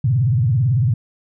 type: tone with vibrato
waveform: sine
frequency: 121.9 Hz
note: B2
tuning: 22 cents flat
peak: -13 dBFS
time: 0.04-0.94 s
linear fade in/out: 5 ms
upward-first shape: sine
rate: 18 Hz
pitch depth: 290 cents each way
effects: none